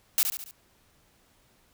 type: noise with echo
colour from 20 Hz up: blue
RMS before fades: -22 dBFS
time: 0.18-0.23 s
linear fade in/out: 0 ms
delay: 70 ms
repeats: 4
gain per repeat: -6 dB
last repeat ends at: 0.51 s
effects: pink hiss -64 dBFS RMS until 1.73 s